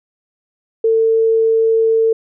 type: tone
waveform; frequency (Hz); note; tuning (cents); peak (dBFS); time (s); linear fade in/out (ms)
sine; 448.9; A4; +35; -10; 0.84-2.13; 5
effects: none